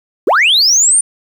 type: linear sweep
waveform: sine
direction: up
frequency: 278.6 to 9290 Hz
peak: -5 dBFS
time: 0.27-1.01 s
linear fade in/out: 5 ms
effects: tanh soft clip ceiling -5 dBFS + 7-bit